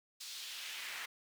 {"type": "noise with high-pass filter sweep", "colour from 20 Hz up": "brown", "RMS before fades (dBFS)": -45, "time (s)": [0.2, 1.06], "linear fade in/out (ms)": 10, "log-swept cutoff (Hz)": [4600, 1800], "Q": 1.6, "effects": []}